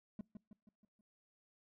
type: tone with echo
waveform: triangle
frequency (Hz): 210.7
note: G#3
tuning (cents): +25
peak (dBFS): -39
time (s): 0.19-0.21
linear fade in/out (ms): 2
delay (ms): 160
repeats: 5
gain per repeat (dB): -6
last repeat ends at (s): 1.01
effects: noise-tail reverb RT60 0.3 s tail -26 dB re dry